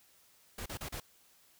pink noise bursts, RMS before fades -41 dBFS, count 4, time 0.58-1.001 s, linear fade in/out 5 ms, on 79 ms, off 35 ms, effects white hiss -65 dBFS RMS until 1.59 s

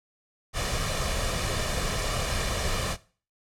pink noise with comb filter, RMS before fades -28 dBFS, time 0.53-2.97 s, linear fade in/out 50 ms, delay 1.7 ms, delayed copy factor +0.55, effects noise-tail reverb RT60 0.4 s tail -19 dB re dry + low-pass 9000 Hz 12 dB/octave

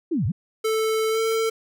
sine linear two-way sweep, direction down then up, 367.3 to 84 to 209.6 Hz, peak -20 dBFS, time 0.11-0.32 s, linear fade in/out 10 ms, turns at 0.26 s
square tone with pitch glide, 440 to 447.7 Hz, A4 to A4, 0 to +30 cents, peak -21 dBFS, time 0.64-1.5 s, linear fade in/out 10 ms, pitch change +30 cents, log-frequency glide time 1.1-1.2 s
effects none

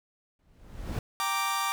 brown noise with exponential growth, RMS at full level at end -28 dBFS, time 0.39-0.99 s, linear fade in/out 2 ms, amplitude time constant 130 ms
sawtooth chord, G minor, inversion none, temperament equal, 784 / 932.3 / 1174.7 Hz, G5 / Bb5 / D6, 0 / 0 / 0 cents, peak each -31 / -30 / -25 dBFS, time 1.2-1.72 s, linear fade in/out 0 ms
effects none

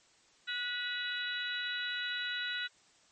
harmonic tone with a mistuned harmonic, 487.9 Hz, B4, 21 cents flat, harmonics 3 / 4 / 5 / 6 / 7 / 8, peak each -37 / -42 / -46 / -44 / -48 / -39 dBFS, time 0.47-2.68 s, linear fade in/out 20 ms, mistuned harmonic 5, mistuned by +69 cents, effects white hiss -65 dBFS RMS until 3.11 s + MP3 32 kbps

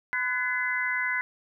sine tone cluster, 1014 / 1490 / 1704 / 2035 Hz, B5 / F#6 / G#6 / C7, +45 / +12 / +44 / -49 cents, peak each -35 / -30 / -34 / -28 dBFS, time 0.13-1.21 s, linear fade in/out 0 ms, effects none

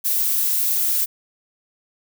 violet noise, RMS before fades -20 dBFS, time 0.04-1.06 s, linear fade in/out 20 ms, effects none

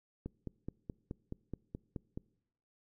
click train, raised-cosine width 3 ms, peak -27 dBFS, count 10, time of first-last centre 0.26-2.175 s, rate 4.7 Hz, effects noise-tail reverb RT60 0.8 s tail -24 dB re dry

